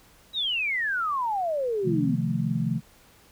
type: exponential sweep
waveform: sine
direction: down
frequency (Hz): 3930 to 226.4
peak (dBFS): -24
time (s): 0.33-2.18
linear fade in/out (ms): 50
type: chord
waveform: sine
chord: F dominant seventh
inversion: second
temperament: equal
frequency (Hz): 130.81 / 155.56 / 174.61 / 220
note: C3 / Eb3 / F3 / A3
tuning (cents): 0 / 0 / 0 / 0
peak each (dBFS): -29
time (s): 1.83-2.81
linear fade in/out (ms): 50
effects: pink hiss -56 dBFS RMS until 3.31 s